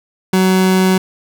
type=tone; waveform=30% pulse; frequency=187.2 Hz; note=F#3; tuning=20 cents sharp; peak=-7 dBFS; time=0.33-0.98 s; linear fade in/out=5 ms; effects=none